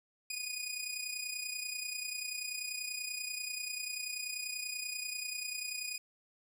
15% pulse tone with amplitude modulation, 2472 Hz, D#7, 12 cents flat, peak -28 dBFS, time 0.3-5.98 s, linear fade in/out 5 ms, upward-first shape sine, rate 30.3 Hz, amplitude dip 60%, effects none

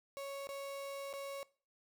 35% pulse tone with dropouts, 554.4 Hz, C#5, in tune, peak -40 dBFS, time 0.17-1.43 s, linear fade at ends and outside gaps 0 ms, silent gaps 0.471-0.49 / 1.129-1.137 s, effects noise-tail reverb RT60 0.4 s tail -21 dB re dry

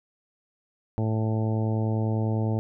harmonic tone, 110 Hz, A2, in tune, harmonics 1 / 2 / 3 / 4 / 5 / 6 / 7 / 8, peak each -24 / -30 / -34 / -36 / -38 / -40 / -41 / -42 dBFS, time 0.98-2.59 s, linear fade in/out 0 ms, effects none

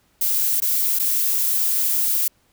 violet noise with dropouts, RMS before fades -20 dBFS, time 0.21-2.28 s, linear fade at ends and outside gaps 5 ms, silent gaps 0.603-0.62 / 0.989-0.996 s, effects pink hiss -62 dBFS RMS until 2.52 s

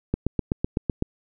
click train, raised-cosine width 3 ms, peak -9 dBFS, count 8, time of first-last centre 0.14-1.024 s, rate 7.92 Hz, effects none

